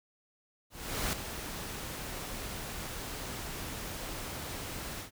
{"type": "noise with ADSR envelope", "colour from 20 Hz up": "pink", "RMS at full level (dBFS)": -31, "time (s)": [0.7, 5.11], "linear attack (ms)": 430, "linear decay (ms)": 3, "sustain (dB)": -9, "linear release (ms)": 110, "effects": []}